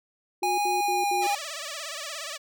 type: tone bursts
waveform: sine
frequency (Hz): 361.4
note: F#4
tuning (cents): -41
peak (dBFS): -30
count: 4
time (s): 0.42-1.27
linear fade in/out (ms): 5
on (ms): 160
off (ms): 70
type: tone with pitch glide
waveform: square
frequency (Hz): 822 to 811.6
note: G#5 to G#5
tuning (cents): -18 to -40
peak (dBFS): -24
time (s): 0.43-1.35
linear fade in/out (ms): 2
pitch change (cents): -22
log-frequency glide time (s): 0.74-1.09
type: tone with vibrato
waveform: 5% pulse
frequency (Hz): 612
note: D#5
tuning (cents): -29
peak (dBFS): -22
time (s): 1.21-2.38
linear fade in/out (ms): 20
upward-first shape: sine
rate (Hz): 17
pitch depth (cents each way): 140
effects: none